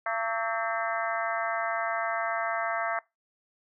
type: harmonic tone with a mistuned harmonic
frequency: 226.5 Hz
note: A#3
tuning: 50 cents flat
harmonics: 3 / 4 / 5 / 6 / 7 / 8 / 9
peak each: -32 / -36 / -34 / -35 / -36 / -38 / -38 dBFS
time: 0.06-2.99 s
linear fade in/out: 2 ms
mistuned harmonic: 6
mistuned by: -67 cents
effects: noise-tail reverb RT60 0.2 s tail -21 dB re dry